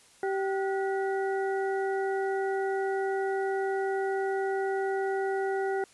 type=harmonic tone with a mistuned harmonic; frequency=387.8 Hz; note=G4; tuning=19 cents flat; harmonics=1 / 2 / 4 / 5; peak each=-28 / -33 / -38 / -43 dBFS; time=0.23-5.84 s; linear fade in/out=2 ms; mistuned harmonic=4; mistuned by=-110 cents; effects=white hiss -58 dBFS RMS until 5.93 s + resampled to 24000 Hz